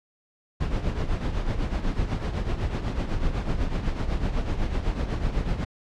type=noise with tremolo; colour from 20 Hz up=brown; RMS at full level=-23 dBFS; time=0.6-5.65 s; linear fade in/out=10 ms; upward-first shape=triangle; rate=8 Hz; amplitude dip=70%; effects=low-pass 5000 Hz 12 dB/octave